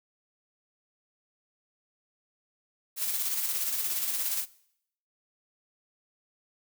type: noise with tremolo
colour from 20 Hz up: blue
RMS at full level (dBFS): -29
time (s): 2.96-4.46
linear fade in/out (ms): 50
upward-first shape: square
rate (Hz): 17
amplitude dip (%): 35
effects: noise-tail reverb RT60 0.7 s tail -20 dB re dry